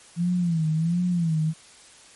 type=tone with vibrato; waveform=sine; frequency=167.4 Hz; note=E3; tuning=27 cents sharp; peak=-20 dBFS; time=0.16-1.54 s; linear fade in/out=50 ms; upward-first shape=sine; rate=1.4 Hz; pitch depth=120 cents each way; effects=white hiss -50 dBFS RMS until 2.15 s + MP3 48 kbps